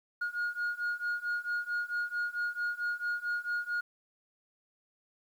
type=beating tone pair; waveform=sine; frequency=1432 / 1436.5 Hz; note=F6 / F6; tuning=+43 / +48 cents; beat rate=4.5 Hz; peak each=-33 / -32 dBFS; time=0.21-3.81 s; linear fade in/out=10 ms; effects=tanh soft clip ceiling -28 dBFS + 10-bit